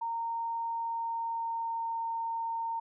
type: tone with pitch glide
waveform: sine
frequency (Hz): 922 to 915.6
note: A#5 to A#5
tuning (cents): -19 to -31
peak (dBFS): -31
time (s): 0.01-2.8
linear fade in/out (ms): 10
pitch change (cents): -12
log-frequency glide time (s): 0.69-2
effects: none